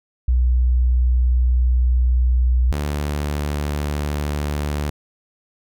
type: tone pair in turn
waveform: sine / sawtooth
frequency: 61.74 / 73.42 Hz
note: B1 / D2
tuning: 0 / 0 cents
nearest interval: minor third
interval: 300 cents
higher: second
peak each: -13 / -17 dBFS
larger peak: first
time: 0.28-2.72 / 2.72-4.9 s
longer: first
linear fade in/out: 5 ms
effects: none